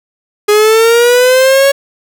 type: linear sweep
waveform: 45% pulse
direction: up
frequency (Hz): 413.3 to 558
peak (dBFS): -5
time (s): 0.48-1.72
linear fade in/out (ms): 10
effects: none